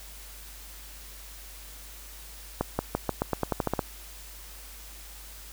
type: accelerating click train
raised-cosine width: 1 ms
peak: -11 dBFS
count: 12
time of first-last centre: 2.61-3.792 s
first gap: 180 ms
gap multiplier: 0.89
effects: added 50 Hz sine -46 dBFS peak until 5.52 s + white hiss -47 dBFS RMS until 5.52 s